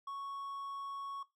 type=tone; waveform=triangle; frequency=1108.7 Hz; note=C#6; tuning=in tune; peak=-38 dBFS; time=0.07-1.23 s; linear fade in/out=5 ms; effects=noise-tail reverb RT60 0.2 s tail -18 dB re dry